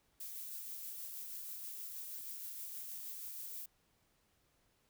violet noise with tremolo, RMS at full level -45 dBFS, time 0.2-3.66 s, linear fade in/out 5 ms, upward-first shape sine, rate 6.3 Hz, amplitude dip 25%, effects pink hiss -75 dBFS RMS until 4.89 s

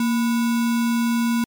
sine tone with sample-and-hold, 232.9 Hz, A#3, 1 cent flat, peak -17 dBFS, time 0-1.44 s, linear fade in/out 2 ms, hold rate 1225 Hz, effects MP3 96 kbps

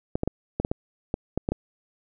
clicks, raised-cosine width 2 ms, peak -11 dBFS, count 10, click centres 0.155 / 0.234 / 0.276 / 0.6 / 0.649 / 0.715 / 1.141 / 1.376 / 1.489 / 1.52 s, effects none

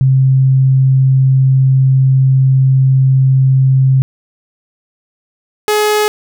sine / sawtooth tone pair in turn, 132.6 / 422.4 Hz, C3 / G#4, +23 / +29 cents, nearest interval octave + minor sixth, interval 2006 cents, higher second, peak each -6 dBFS, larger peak neither, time 0.01-4.02 / 5.68-6.08 s, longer first, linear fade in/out 0 ms, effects none

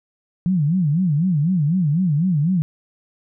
sine tone with vibrato, 164.81 Hz, E3, in tune, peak -15 dBFS, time 0.46-2.62 s, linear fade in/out 0 ms, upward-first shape sine, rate 4 Hz, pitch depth 250 cents each way, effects none

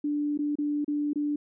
sine tone with dropouts, 293.7 Hz, D4, in tune, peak -25 dBFS, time 0.04-1.36 s, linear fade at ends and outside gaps 5 ms, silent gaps 0.376-0.389 / 0.555-0.585 / 0.846-0.879 / 1.133-1.157 s, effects none

